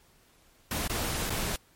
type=noise with dropouts; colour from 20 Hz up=pink; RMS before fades=-31 dBFS; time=0.71-1.56 s; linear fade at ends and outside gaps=2 ms; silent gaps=0.876-0.896 / 1.297-1.303 s; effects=pink hiss -62 dBFS RMS until 1.75 s + MP3 64 kbps